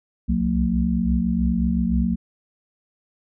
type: tone cluster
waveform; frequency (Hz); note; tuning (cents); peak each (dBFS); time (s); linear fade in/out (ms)
sine; 62.6 / 65 / 68.5 / 180.6 / 228.2; B1 / C2 / C#2 / F#3 / A#3; +24 / -11 / -20 / -42 / -37; -29 / -30 / -26 / -22 / -22; 0.28-2.16; 20
effects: none